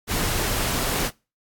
pink noise, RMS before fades -24 dBFS, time 0.07-1.11 s, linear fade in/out 50 ms, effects noise-tail reverb RT60 0.3 s tail -24 dB re dry + AAC 64 kbps

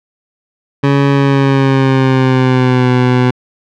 20% pulse tone with pitch glide, 140 to 125.45 Hz, C#3 to B2, +18 to +28 cents, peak -3 dBFS, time 0.83-3.31 s, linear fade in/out 10 ms, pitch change -190 cents, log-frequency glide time 1.1-2.9 s, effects low-pass 3000 Hz 12 dB/octave

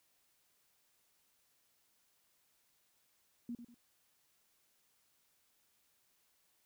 sine tone with echo, 238.1 Hz, A#3, 37 cents sharp, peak -39 dBFS, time 3.49-3.55 s, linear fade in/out 2 ms, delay 97 ms, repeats 2, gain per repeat -9 dB, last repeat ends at 3.744 s, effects white hiss -75 dBFS RMS until 6.65 s

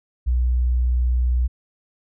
sine tone, 61.5 Hz, B1, 7 cents flat, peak -16 dBFS, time 0.26-1.48 s, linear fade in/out 20 ms, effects none

